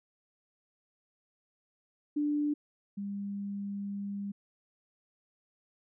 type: tone pair in turn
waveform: sine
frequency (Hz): 294.7 / 200.6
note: D4 / G3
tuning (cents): +6 / +40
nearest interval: perfect fifth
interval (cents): 666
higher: first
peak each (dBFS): -27 / -34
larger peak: first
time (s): 2.16-2.54 / 2.97-4.32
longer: second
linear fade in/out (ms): 10
effects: none